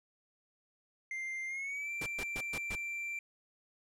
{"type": "tone with pitch glide", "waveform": "triangle", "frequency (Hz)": [2096, 2353], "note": ["C7", "D7"], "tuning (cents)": [2, 3], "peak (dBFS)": -35, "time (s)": [1.11, 3.19], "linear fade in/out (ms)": 2, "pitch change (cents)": 201, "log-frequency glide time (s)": [1.47, 1.91]}
{"type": "noise bursts", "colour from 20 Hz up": "pink", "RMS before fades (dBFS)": -41, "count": 5, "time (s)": [2.01, 2.755], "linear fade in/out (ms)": 5, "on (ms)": 53, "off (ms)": 120}
{"effects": ["low-pass 12000 Hz 12 dB/octave"]}